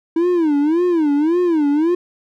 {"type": "tone with vibrato", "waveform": "triangle", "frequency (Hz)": 320, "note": "D#4", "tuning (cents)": 49, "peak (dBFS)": -11, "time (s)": [0.16, 1.95], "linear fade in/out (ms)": 5, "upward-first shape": "sine", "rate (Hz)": 1.8, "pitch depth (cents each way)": 200, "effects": []}